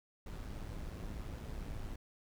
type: noise with amplitude modulation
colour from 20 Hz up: brown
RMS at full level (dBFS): -41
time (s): 0.26-1.96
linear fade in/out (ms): 5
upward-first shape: sine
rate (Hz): 107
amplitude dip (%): 50
effects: none